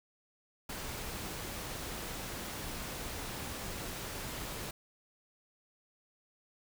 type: noise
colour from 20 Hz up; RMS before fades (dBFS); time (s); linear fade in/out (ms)
pink; -41; 0.69-4.71; 5
effects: none